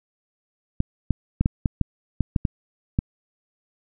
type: clicks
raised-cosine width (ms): 5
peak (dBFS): -7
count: 10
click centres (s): 0.804 / 1.107 / 1.41 / 1.459 / 1.658 / 1.813 / 2.207 / 2.362 / 2.452 / 2.989
effects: none